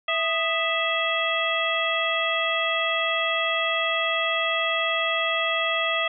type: harmonic tone with a mistuned harmonic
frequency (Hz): 659.3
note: E5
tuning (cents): 0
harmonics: 1 / 2 / 3 / 4 / 5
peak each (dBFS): -28 / -28 / -28 / -28 / -28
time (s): 0.08-6.08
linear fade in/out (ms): 5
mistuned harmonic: 2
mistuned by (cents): -100
effects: none